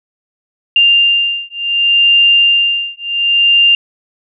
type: beating tone pair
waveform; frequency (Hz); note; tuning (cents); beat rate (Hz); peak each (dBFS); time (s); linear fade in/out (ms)
sine; 2794 / 2794.68; F7 / F7; 0 / +1; 0.68; -11; 0.76-3.75; 2
effects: none